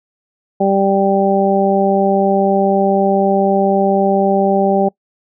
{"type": "harmonic tone", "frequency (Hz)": 196, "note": "G3", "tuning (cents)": 0, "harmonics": [1, 2, 3, 4], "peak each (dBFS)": [-16, -16, -16, -16], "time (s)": [0.6, 4.89], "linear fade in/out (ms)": 10, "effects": ["noise-tail reverb RT60 0.1 s tail -24 dB re dry"]}